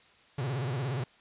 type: tone with vibrato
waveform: 45% pulse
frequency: 130.5 Hz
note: C3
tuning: 4 cents flat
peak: -30 dBFS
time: 0.38-1.04 s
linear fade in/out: 5 ms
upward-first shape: sine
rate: 17 Hz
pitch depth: 190 cents each way
effects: white hiss -60 dBFS RMS until 1.2 s + resampled to 8000 Hz